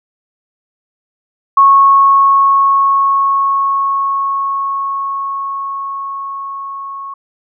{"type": "tone with level ramp", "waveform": "sine", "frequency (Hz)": 1100, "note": "C#6", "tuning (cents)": -14, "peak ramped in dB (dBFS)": [-3, -23], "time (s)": [1.57, 7.14], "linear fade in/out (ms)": 5, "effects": []}